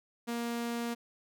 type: tone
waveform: sawtooth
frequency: 235.4 Hz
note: A#3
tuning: 17 cents sharp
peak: -29 dBFS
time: 0.27-0.95 s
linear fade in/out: 20 ms
effects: none